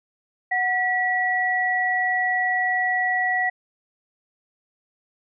sine tone pair together, 738.5 / 1940 Hz, F#5 / B6, -3 / -31 cents, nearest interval octave + perfect fourth, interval 1672 cents, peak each -24 / -21 dBFS, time 0.51-3.5 s, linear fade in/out 10 ms, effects none

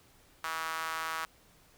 sawtooth tone with high-pass filter, 161.4 Hz, E3, 36 cents flat, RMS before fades -36 dBFS, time 0.44-1.25 s, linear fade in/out 2 ms, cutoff 1200 Hz, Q 2.8, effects pink hiss -62 dBFS RMS until 1.77 s

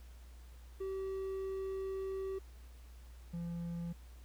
triangle tone pair in turn, 384.4 / 170.64 Hz, G4 / F3, -34 / -40 cents, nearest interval octave + major second, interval 1406 cents, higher first, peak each -35 / -36 dBFS, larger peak first, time 0.8-2.39 / 3.33-3.93 s, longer first, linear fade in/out 10 ms, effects added 60 Hz sine -51 dBFS peak until 4.24 s + pink hiss -65 dBFS RMS until 4.24 s

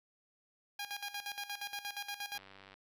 10% pulse tone with tremolo, 814 Hz, G#5, 35 cents flat, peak -30 dBFS, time 0.79-2.38 s, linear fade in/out 5 ms, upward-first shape square, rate 8.5 Hz, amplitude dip 75%
click train, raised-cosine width 0.3 ms, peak -38 dBFS, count 39, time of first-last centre 2.35-2.741 s, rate 97.3 Hz
effects none

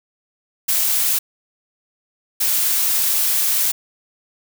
blue noise bursts at uneven times, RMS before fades -18 dBFS, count 2, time 0.68-1.19 / 2.4-3.72 s, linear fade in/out 10 ms, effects none

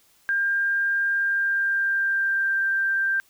sine tone with pitch glide, 1600 to 1577.1 Hz, G6 to G6, +35 to +10 cents, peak -20 dBFS, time 0.29-3.2 s, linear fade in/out 0 ms, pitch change -25 cents, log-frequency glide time 1.11-2.66 s, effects white hiss -60 dBFS RMS until 3.29 s

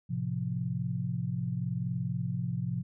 sine chord, F major, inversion first, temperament equal, 110 / 130.81 / 174.61 Hz, A2 / C3 / F3, 0 / 0 / 0 cents, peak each -36 / -33 / -34 dBFS, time 0.09-2.83 s, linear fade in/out 20 ms, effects none

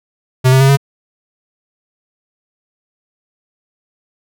square tone with pitch steps, 128.9 / 132.14 / 135.46 / 138.87 Hz, C3 / C3 / C#3 / C#3, -26 / +17 / -40 / +3 cents, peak -7 dBFS, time 0.44-0.772 s, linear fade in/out 20 ms, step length 83 ms, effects none

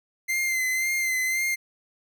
45% pulse tone with vibrato, 2077 Hz, C7, 13 cents flat, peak -23 dBFS, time 0.28-1.56 s, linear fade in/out 20 ms, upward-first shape sine, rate 1.9 Hz, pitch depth 36 cents each way, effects none

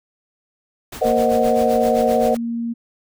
pink noise with tremolo, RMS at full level -31 dBFS, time 0.92-2.37 s, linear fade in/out 5 ms, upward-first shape sine, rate 7.7 Hz, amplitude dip 75%
sine chord, C half-diminished seventh, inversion third, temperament equal, 466.2 / 523.3 / 622.3 / 740 Hz, Bb4 / C5 / Eb5 / Gb5, 0 / 0 / 0 / 0 cents, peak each -20 dBFS, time 1.01-2.35 s, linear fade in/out 10 ms
sine tone, 233.1 Hz, A#3, in tune, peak -21 dBFS, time 1.04-2.74 s, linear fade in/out 20 ms
effects none

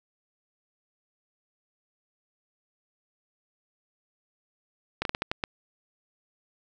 slowing click train, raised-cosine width 0.3 ms, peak -11 dBFS, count 7, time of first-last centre 5.02-5.438 s, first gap 32 ms, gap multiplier 1.31, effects none

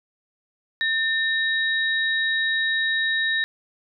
sine tone pair together, 1800 / 3814 Hz, A6 / A#7, +39 / +39 cents, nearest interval octave + minor second, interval 1300 cents, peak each -21 / -26 dBFS, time 0.81-3.44 s, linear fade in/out 0 ms, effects none

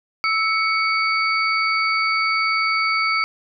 sine tone cluster, 1311 / 2230 / 4589 Hz, E6 / C#7 / D8, -10 / +10 / -41 cents, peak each -21 / -20 / -26 dBFS, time 0.24-3.24 s, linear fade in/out 0 ms, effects none

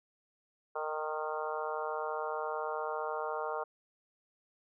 harmonic tone with a mistuned harmonic, 154.1 Hz, D#3, 16 cents flat, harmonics 3 / 4 / 5 / 6 / 7 / 8 / 9, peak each -39 / -40 / -41 / -42 / -42 / -43 / -44 dBFS, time 0.75-3.64 s, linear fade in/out 10 ms, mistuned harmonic 5, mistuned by +20 cents, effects none

